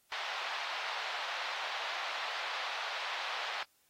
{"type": "band-pass noise", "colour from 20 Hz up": "pink", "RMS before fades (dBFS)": -39, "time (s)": [0.12, 3.63], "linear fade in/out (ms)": 0, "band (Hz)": [750, 4200], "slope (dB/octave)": 24, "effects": ["white hiss -71 dBFS RMS until 3.89 s", "AAC 48 kbps"]}